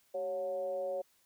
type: tone with frequency modulation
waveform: sine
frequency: 554.4 Hz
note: C#5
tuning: in tune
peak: -33 dBFS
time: 0.14-1.02 s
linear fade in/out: 10 ms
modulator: 170 Hz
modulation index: 0.57
effects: white hiss -70 dBFS RMS until 1.25 s